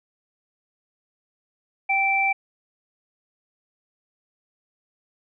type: tone pair together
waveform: sine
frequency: 782.7 / 2338 Hz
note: G5 / D7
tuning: -3 / -8 cents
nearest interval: octave + perfect fifth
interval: 1895 cents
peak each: -23 / -20 dBFS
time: 1.89-2.33 s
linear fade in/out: 10 ms
effects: none